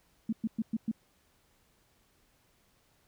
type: tone bursts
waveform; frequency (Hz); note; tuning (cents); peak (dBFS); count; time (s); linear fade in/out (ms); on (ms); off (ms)
sine; 222.5; A3; +20; -27; 5; 0.29-0.915; 5; 37; 110
effects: pink hiss -69 dBFS RMS until 3.07 s